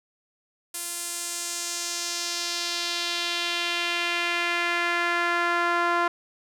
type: tone with band-pass filter sweep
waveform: sawtooth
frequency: 345.7 Hz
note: F4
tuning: 18 cents flat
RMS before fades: -27 dBFS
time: 0.74-6.08 s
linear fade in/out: 5 ms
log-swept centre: 10000 to 1200 Hz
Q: 1.7
effects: none